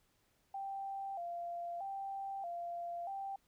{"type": "tone with vibrato", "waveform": "sine", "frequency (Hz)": 736, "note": "F#5", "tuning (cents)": -9, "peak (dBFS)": -39, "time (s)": [0.54, 3.36], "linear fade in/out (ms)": 5, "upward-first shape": "square", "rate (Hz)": 0.79, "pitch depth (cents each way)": 110, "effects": ["pink hiss -75 dBFS RMS until 3.47 s"]}